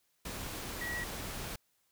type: tone in noise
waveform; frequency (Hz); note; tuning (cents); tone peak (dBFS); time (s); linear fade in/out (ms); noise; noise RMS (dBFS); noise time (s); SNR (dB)
sine; 1922; B6; -48; -36; 0.81-1.04; 5; pink; -41; 0.25-1.56; +2
effects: white hiss -75 dBFS RMS until 1.91 s

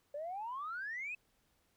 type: exponential sweep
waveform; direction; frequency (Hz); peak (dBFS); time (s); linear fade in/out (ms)
sine; up; 564 to 2598; -38; 0.14-1.15; 5
effects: tanh soft clip ceiling -34 dBFS + pink hiss -75 dBFS RMS until 1.76 s

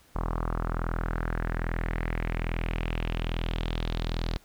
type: tone with low-pass filter sweep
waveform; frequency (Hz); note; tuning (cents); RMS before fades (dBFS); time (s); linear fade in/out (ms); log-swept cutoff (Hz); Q
sawtooth; 41.2; E1; 0; -30; 0.15-4.37; 0; 1100 to 4300; 3.3
effects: pink hiss -59 dBFS RMS until 4.44 s

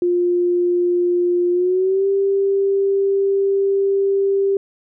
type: tone with pitch glide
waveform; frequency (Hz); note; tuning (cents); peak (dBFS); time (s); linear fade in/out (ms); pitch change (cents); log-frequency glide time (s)
sine; 352.8 to 393.7; F4 to G4; +18 to +8; -14; 0.02-4.57; 2; +190; 1.52-2.07
effects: none

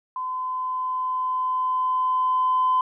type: tone with level ramp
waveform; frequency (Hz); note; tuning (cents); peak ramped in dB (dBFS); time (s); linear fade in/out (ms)
sine; 1021; C6; -43; -26 to -16; 0.16-2.81; 2
effects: tanh soft clip ceiling -13 dBFS

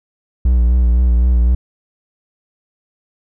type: tone with vibrato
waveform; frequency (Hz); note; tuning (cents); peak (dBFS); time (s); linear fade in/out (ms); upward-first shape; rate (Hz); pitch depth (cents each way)
triangle; 60.5; B1; -35; -7; 0.45-1.55; 5; sine; 3.9; 51
effects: none

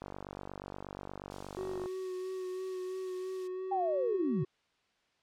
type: click train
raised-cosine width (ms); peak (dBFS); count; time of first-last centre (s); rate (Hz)
1; -28; 90; 0.02-1.859; 48.4
type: noise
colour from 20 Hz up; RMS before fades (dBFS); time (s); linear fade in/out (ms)
violet; -42; 1.3-3.48; 10
type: tone with vibrato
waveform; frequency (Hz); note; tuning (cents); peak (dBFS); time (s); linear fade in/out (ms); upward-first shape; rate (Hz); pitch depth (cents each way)
triangle; 371.9; F#4; +9; -34; 1.57-4.45; 5; sine; 3; 21
type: linear sweep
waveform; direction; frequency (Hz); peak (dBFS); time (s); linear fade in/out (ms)
sine; down; 807 to 125.9; -29; 3.71-4.44; 10
effects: white hiss -73 dBFS RMS until 5.22 s + low-pass 4000 Hz 12 dB/octave

